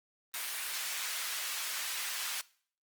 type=high-pass noise; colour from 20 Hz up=pink; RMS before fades=-37 dBFS; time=0.34-2.41 s; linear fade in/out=0 ms; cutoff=1700 Hz; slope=12 dB/octave; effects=noise-tail reverb RT60 0.5 s tail -21 dB re dry + Opus 24 kbps